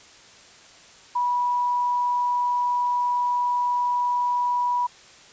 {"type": "tone", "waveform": "sine", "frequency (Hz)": 977, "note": "B5", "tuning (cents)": -19, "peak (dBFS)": -20, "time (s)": [1.15, 4.87], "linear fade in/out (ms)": 10, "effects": ["white hiss -49 dBFS RMS until 5.32 s", "resampled to 16000 Hz"]}